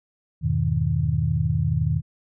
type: chord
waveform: sine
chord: E major seventh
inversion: none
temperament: equal with one note detuned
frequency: 82.41 / 101.51 / 123.47 / 155.56 Hz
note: E2 / G#2 / B2 / D#3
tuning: 0 / -39 / 0 / 0 cents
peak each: -26 / -27 / -25 / -23 dBFS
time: 0.41-2.02 s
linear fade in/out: 50 ms
effects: none